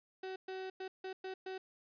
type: tone bursts at uneven times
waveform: 35% pulse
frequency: 377.5 Hz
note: F#4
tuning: 35 cents sharp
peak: -39 dBFS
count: 6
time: 0.23-0.36 / 0.48-0.7 / 0.8-0.88 / 1.04-1.13 / 1.24-1.34 / 1.46-1.58 s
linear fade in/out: 5 ms
effects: resampled to 11025 Hz